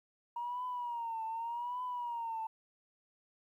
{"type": "tone with vibrato", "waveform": "sine", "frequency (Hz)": 944, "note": "A#5", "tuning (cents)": 22, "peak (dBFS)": -35, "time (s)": [0.36, 2.47], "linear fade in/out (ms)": 5, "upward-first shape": "triangle", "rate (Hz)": 0.85, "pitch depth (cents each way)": 110, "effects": ["tanh soft clip ceiling -31 dBFS", "12-bit"]}